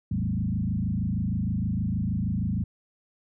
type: tone with frequency modulation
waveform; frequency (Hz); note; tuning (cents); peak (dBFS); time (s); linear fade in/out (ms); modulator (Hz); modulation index
sine; 147.7; D3; +10; -24; 0.11-2.64; 5; 26.4; 2.8
effects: none